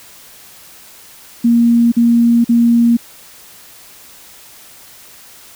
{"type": "tone bursts", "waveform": "sine", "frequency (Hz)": 234.8, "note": "A#3", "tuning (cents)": 13, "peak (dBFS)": -7, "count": 3, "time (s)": [1.44, 2.97], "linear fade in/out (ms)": 10, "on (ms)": 480, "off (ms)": 45, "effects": ["white hiss -40 dBFS RMS until 5.55 s"]}